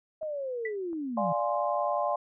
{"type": "linear sweep", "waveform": "sine", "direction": "down", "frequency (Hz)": [638, 155.6], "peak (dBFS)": -31, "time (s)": [0.21, 1.33], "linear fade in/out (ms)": 10}
{"type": "clicks", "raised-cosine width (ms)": 1, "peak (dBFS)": -39, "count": 2, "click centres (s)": [0.23, 0.931]}
{"type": "tone with exponential decay", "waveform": "sine", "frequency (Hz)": 1975.5, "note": "B6", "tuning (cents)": 0, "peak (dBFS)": -29, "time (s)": [0.65, 0.76], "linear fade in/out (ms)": 5, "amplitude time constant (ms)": 23}
{"type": "chord", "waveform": "sine", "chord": "D half-diminished seventh", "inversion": "none", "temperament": "equal", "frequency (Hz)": [587.3, 698.5, 830.6, 1046.5], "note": ["D5", "F5", "Ab5", "C6"], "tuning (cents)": [0, 0, 0, 0], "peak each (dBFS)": [-30, -31, -33, -32], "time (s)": [1.17, 2.16], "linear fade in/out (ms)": 5}
{"effects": []}